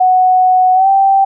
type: tone with pitch glide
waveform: sine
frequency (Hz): 740 to 780.4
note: F#5 to G5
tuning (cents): 0 to -8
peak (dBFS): -6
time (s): 0-1.25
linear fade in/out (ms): 10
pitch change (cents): +92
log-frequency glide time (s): 0.74-0.88
effects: none